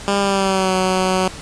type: tone with pitch glide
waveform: 10% pulse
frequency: 199.8 to 186.42 Hz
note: G3 to F#3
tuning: +33 to +13 cents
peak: -7 dBFS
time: 0.08-1.28 s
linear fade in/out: 0 ms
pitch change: -120 cents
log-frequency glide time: 0.19-0.74 s
effects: pink hiss -34 dBFS RMS until 1.41 s + resampled to 22050 Hz